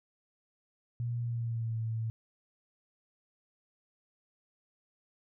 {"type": "tone with pitch glide", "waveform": "sine", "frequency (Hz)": [119.1, 112.61], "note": ["A#2", "A2"], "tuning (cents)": [38, 41], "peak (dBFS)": -31, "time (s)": [1, 2.1], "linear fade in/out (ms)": 0, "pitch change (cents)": -97, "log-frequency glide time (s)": [1.21, 1.77], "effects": []}